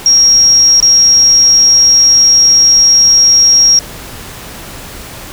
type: tone with dropouts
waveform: sine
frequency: 5600 Hz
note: F8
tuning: 4 cents sharp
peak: -3 dBFS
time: 0.06-3.79 s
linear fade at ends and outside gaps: 1 ms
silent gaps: 0.802-0.826 s
effects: pink hiss -28 dBFS RMS until 5.32 s